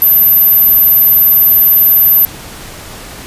sine tone, 12140 Hz, F#9, 43 cents sharp, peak -4 dBFS, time 0.02-2.25 s, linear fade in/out 0 ms, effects pink hiss -29 dBFS RMS until 3.26 s + resampled to 32000 Hz

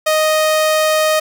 sawtooth tone, 622.3 Hz, D#5, in tune, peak -8 dBFS, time 0.06-1.2 s, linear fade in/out 10 ms, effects none

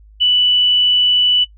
sine tone, 2969 Hz, F#7, 5 cents sharp, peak -10 dBFS, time 0.2-1.45 s, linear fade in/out 20 ms, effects noise-tail reverb RT60 0.1 s tail -20 dB re dry + added 52 Hz sine -41 dBFS peak until 1.57 s

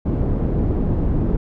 pink low-pass noise, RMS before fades -19 dBFS, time 0.05-1.37 s, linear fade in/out 10 ms, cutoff 350 Hz, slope 12 dB/octave, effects none

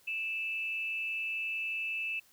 sine tone with amplitude modulation, 2637 Hz, E7, in tune, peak -30 dBFS, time 0.07-2.2 s, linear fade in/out 10 ms, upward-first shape sine, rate 231 Hz, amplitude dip 50%, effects white hiss -64 dBFS RMS until 2.32 s

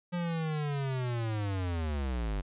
square linear sweep, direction down, 177.7 to 46.25 Hz, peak -31 dBFS, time 0.12-2.42 s, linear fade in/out 20 ms, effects resampled to 8000 Hz

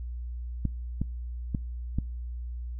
clicks, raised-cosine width 5 ms, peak -15 dBFS, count 4, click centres 0.653 / 1.016 / 1.548 / 1.986 s, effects noise-tail reverb RT60 0.5 s tail -26 dB re dry + added 60 Hz sine -33 dBFS peak until 2.79 s

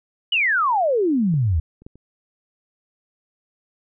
sine exponential sweep, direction down, 3028 to 73.42 Hz, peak -16 dBFS, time 0.32-1.6 s, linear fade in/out 5 ms
clicks, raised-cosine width 3 ms, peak -25 / -34 / -24 / -34 dBFS, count 4, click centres 1.34 / 1.82 / 1.865 / 1.956 s
effects none

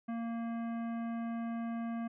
sine tone with hard clipping, 231 Hz, A#3, 16 cents flat, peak -37 dBFS, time 0.08-2.08 s, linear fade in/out 10 ms, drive 14 dB, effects resampled to 8000 Hz

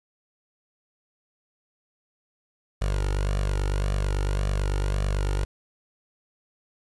sawtooth tone with flanger, 49 Hz, G1, in tune, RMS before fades -25 dBFS, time 2.81-5.45 s, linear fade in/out 10 ms, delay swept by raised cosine 1.7 to 2.23 ms, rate 1.8 Hz, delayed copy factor +0.8, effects resampled to 24000 Hz + 8-bit

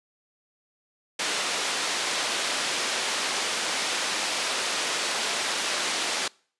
white band-pass noise, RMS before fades -28 dBFS, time 1.19-6.28 s, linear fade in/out 5 ms, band 310 to 5300 Hz, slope 12 dB/octave, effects noise-tail reverb RT60 0.5 s tail -26 dB re dry + resampled to 24000 Hz

